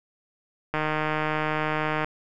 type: click train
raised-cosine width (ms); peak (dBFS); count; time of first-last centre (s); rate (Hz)
0.5; -11; 202; 0.74-2.045; 154
effects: none